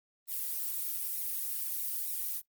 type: noise with flanger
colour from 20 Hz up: violet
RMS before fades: -35 dBFS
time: 0.27-2.42 s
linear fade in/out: 50 ms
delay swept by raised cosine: 0.62 to 5.42 ms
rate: 1.1 Hz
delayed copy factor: -0.7
effects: noise-tail reverb RT60 0.1 s tail -19 dB re dry + Opus 32 kbps